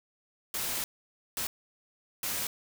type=noise bursts at uneven times; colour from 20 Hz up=white; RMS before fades=-33 dBFS; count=3; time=0.54-0.84 / 1.37-1.47 / 2.23-2.47 s; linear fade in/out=2 ms; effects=none